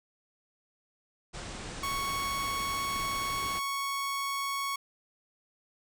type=low-pass noise; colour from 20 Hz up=pink; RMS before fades=-41 dBFS; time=1.33-3.6 s; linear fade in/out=20 ms; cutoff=9200 Hz; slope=96 dB/octave
type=tone; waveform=sawtooth; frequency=1108.7 Hz; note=C#6; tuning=in tune; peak=-27 dBFS; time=1.83-4.76 s; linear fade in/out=5 ms
effects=none